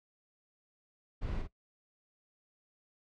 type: noise with echo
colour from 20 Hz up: brown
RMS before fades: -36 dBFS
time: 1.21-1.43 s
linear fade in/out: 20 ms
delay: 47 ms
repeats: 1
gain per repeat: -5 dB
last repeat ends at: 1.477 s
effects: noise-tail reverb RT60 0.1 s tail -18 dB re dry + low-pass 4000 Hz 12 dB/octave

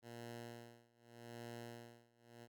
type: tone with tremolo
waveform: 10% pulse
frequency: 117.9 Hz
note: A#2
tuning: 20 cents sharp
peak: -40 dBFS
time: 0.02-2.48 s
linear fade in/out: 50 ms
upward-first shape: sine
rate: 0.83 Hz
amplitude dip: 95%
effects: none

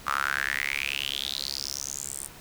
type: tone with high-pass filter sweep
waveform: sawtooth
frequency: 69.3 Hz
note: C#2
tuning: in tune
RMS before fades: -31 dBFS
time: 0.06-2.28 s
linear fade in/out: 20 ms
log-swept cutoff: 1200 to 9100 Hz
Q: 7.1
effects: pink hiss -47 dBFS RMS until 2.4 s

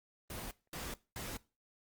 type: noise bursts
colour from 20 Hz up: pink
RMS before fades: -43 dBFS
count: 3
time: 0.3-1.37 s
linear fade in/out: 2 ms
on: 210 ms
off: 220 ms
effects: noise-tail reverb RT60 0.3 s tail -20 dB re dry + Opus 24 kbps

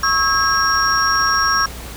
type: tone cluster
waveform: sine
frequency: 1102 / 1298 / 1626 / 5580 Hz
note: C#6 / E6 / G#6 / F8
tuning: -11 / -27 / -37 / -2 cents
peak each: -19 dBFS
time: 0.03-1.66 s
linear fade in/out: 5 ms
effects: added 60 Hz sine -34 dBFS peak until 1.96 s + pink hiss -34 dBFS RMS until 1.96 s

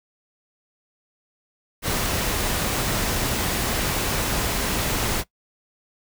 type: noise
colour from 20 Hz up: pink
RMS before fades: -24 dBFS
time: 1.82-5.24 s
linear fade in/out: 50 ms
effects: noise-tail reverb RT60 0.1 s tail -19 dB re dry

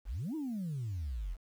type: exponential two-way sweep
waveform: sine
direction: up then down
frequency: 38.16 to 329.6 to 38.16 Hz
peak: -33 dBFS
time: 0.05-1.37 s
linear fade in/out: 50 ms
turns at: 0.35 s
effects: tanh soft clip ceiling -32 dBFS + 10-bit

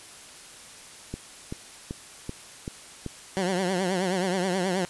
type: click train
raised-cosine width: 3 ms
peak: -19 dBFS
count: 6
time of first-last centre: 1.14-3.063 s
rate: 2.6 Hz
type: tone with vibrato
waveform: 15% pulse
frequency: 185 Hz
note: F#3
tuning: in tune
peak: -18 dBFS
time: 3.37-4.85 s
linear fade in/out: 0 ms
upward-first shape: triangle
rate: 9.4 Hz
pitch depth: 120 cents each way
effects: white hiss -46 dBFS RMS until 4.89 s + resampled to 24000 Hz

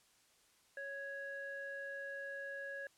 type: tone with low-pass filter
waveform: square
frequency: 554.4 Hz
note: C#5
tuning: in tune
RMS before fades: -45 dBFS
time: 0.77-2.87 s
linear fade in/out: 2 ms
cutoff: 1600 Hz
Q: 5.5
effects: white hiss -70 dBFS RMS until 2.97 s + low-pass 10000 Hz 12 dB/octave

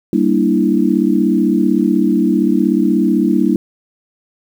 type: chord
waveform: sine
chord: E half-diminished seventh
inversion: first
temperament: equal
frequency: 196 / 233.1 / 293.7 / 329.6 Hz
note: G3 / Bb3 / D4 / E4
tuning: 0 / 0 / 0 / 0 cents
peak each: -16 dBFS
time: 0.13-3.56 s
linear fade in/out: 2 ms
effects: 7-bit

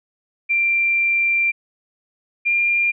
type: tone pair in turn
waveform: sine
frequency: 2366 / 2396 Hz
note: D7 / D7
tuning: +12 / +34 cents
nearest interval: unison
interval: 22 cents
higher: second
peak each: -15 dBFS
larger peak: neither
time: 0.49-1.52 / 2.45-2.92 s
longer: first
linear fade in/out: 20 ms
effects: none

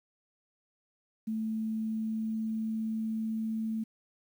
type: tone with pitch glide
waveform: sine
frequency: 220 to 221.4 Hz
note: A3 to A3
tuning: 0 to +11 cents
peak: -30 dBFS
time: 1.27-3.84 s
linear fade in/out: 10 ms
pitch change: +11 cents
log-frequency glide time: 1.77-3.54 s
effects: 10-bit

